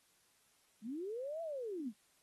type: linear two-way sweep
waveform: sine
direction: up then down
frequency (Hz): 196.7 to 678 to 196.7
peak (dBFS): -39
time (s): 0.82-1.93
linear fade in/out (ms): 50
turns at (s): 1.42
effects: white hiss -72 dBFS RMS until 2.22 s + AAC 32 kbps